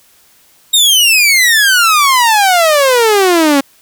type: exponential sweep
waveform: sawtooth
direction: down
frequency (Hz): 3780 to 270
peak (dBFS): -3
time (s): 0.73-3.61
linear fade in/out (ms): 10
effects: white hiss -48 dBFS RMS until 3.81 s